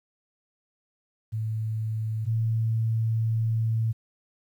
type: tone pair in turn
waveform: sine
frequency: 110 / 112.38 Hz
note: A2 / A2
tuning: 0 / +37 cents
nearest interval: unison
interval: 37 cents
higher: second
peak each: -26 / -22 dBFS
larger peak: second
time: 1.32-2.26 / 2.26-3.93 s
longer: second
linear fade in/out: 20 ms
effects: 10-bit